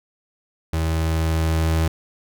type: tone with level ramp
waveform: 35% pulse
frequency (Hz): 80.6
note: E2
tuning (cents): -38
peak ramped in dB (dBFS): -18 to -15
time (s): 0.73-1.88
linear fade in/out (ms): 5
effects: none